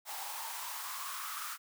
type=noise with high-pass filter sweep; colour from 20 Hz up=white; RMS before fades=-41 dBFS; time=0.05-1.58 s; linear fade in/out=50 ms; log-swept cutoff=800 to 1300 Hz; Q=6; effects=none